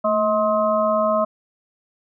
harmonic tone with a mistuned harmonic, 211.8 Hz, G#3, 34 cents sharp, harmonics 1 / 3 / 5 / 6, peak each -26 / -18 / -23 / -25 dBFS, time 0.04-1.25 s, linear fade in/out 10 ms, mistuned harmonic 1, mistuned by +74 cents, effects none

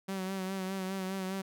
sawtooth tone with vibrato, 190.1 Hz, F#3, 47 cents sharp, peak -30 dBFS, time 0.08-1.42 s, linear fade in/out 10 ms, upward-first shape sine, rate 4.9 Hz, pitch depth 38 cents each way, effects none

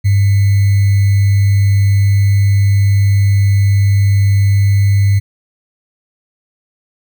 sine tone with sample-and-hold, 99.6 Hz, G2, 28 cents sharp, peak -7 dBFS, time 0.04-5.2 s, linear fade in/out 20 ms, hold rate 2100 Hz, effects none

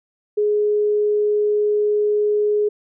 sine tone, 418.3 Hz, G#4, 12 cents sharp, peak -15 dBFS, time 0.37-2.69 s, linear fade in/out 10 ms, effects none

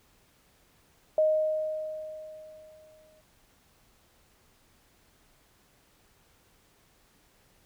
sine tone with exponential decay, 622 Hz, D#5, 1 cent flat, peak -19 dBFS, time 1.18-3.21 s, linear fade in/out 2 ms, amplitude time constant 440 ms, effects pink hiss -64 dBFS RMS until 7.65 s

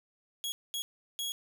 sawtooth tone bursts at uneven times, 3322 Hz, G#7, in tune, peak -30 dBFS, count 3, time 0.44-0.52 / 0.74-0.82 / 1.19-1.32 s, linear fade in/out 0 ms, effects none

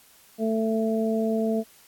harmonic tone, 221.9 Hz, A3, 15 cents sharp, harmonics 1 / 2 / 3, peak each -24 / -27 / -29 dBFS, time 0.38-1.64 s, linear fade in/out 50 ms, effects white hiss -55 dBFS RMS until 1.87 s + AAC 64 kbps

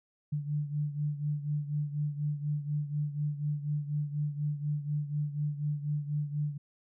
sine beating tone pair, 146.83 / 150.93 Hz, D3 / D3, 0 / +48 cents, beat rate 4.1 Hz, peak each -31 / -36 dBFS, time 0.32-6.58 s, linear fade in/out 10 ms, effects none

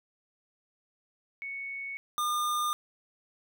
sine / square tone pair in turn, 2217 / 1209.5 Hz, C#7 / D#6, 0 / -49 cents, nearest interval minor seventh, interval 1049 cents, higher first, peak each -35 / -28 dBFS, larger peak second, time 1.42-1.97 / 2.18-2.73 s, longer neither, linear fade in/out 0 ms, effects none

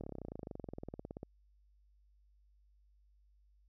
slowing click train, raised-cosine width 2 ms, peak -30 dBFS, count 30, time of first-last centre 0.01-1.231 s, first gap 27 ms, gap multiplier 1.03, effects added 50 Hz sine -65 dBFS peak until 3.68 s

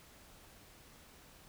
silence, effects pink hiss -59 dBFS RMS until 1.48 s

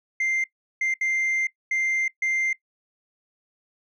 sine tone bursts at uneven times, 2093 Hz, C7, in tune, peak -19 dBFS, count 5, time 0.2-0.44 / 0.81-0.94 / 1.01-1.47 / 1.71-2.08 / 2.22-2.53 s, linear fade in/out 5 ms, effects noise-tail reverb RT60 0.1 s tail -19 dB re dry + tanh soft clip ceiling -20 dBFS

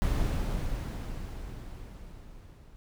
brown noise with level ramp, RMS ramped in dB -26 to -52 dBFS, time 0.02-2.76 s, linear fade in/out 0 ms, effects none

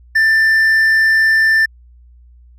sine tone with hard clipping, 1778 Hz, A6, 18 cents sharp, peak -10 dBFS, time 0.15-1.66 s, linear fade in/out 10 ms, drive 3 dB, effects added 60 Hz sine -41 dBFS peak until 2.58 s

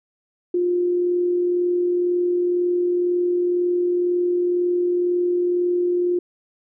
sine tone with amplitude modulation, 354 Hz, F4, 23 cents sharp, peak -16 dBFS, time 0.54-6.19 s, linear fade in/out 5 ms, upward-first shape sine, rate 42 Hz, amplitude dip 25%, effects none

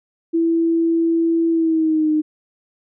sine tone with pitch glide, 331.3 to 307.3 Hz, E4 to D#4, +9 to -21 cents, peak -14 dBFS, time 0.33-2.22 s, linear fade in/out 20 ms, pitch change -130 cents, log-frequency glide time 1.5-2.11 s, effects none

